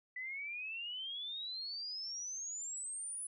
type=exponential sweep; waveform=sine; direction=up; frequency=1975.5 to 10110 Hz; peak=-40 dBFS; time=0.16-3.27 s; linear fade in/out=5 ms; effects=none